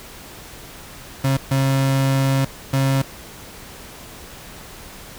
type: tone bursts at uneven times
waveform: 35% pulse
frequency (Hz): 135.2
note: C#3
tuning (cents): -43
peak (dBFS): -14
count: 3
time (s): 1.24-1.37 / 1.51-2.45 / 2.73-3.02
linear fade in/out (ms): 5
effects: pink hiss -39 dBFS RMS until 5.18 s